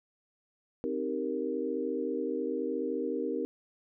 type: chord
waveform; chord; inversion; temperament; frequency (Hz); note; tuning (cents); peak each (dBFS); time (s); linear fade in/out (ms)
sine; C minor seventh; none; equal; 261.6 / 311.1 / 392 / 466.2; C4 / Eb4 / G4 / Bb4; 0 / 0 / 0 / 0; -36 / -36 / -36 / -34; 0.84-3.45; 0
effects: none